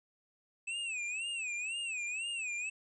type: tone with vibrato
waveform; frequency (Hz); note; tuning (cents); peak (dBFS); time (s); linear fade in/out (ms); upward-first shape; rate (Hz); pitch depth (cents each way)
square; 2600; E7; -24; -36; 0.67-2.7; 10; sine; 2; 150
effects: resampled to 22050 Hz + 13-bit